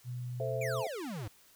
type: tone with pitch glide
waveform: sine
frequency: 123.47 to 124.19 Hz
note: B2 to B2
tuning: 0 to +10 cents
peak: -36 dBFS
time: 0.04-0.84 s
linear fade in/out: 50 ms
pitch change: +10 cents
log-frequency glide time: 0.53-0.72 s
type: chord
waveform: sine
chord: A minor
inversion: none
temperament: equal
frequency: 440 / 523.3 / 659.3 Hz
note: A4 / C5 / E5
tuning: 0 / 0 / 0 cents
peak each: -39 / -36 / -37 dBFS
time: 0.4-0.87 s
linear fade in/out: 2 ms
type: exponential sweep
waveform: square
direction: down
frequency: 2489 to 95 Hz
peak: -38 dBFS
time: 0.61-1.28 s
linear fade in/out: 5 ms
effects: white hiss -62 dBFS RMS until 1.55 s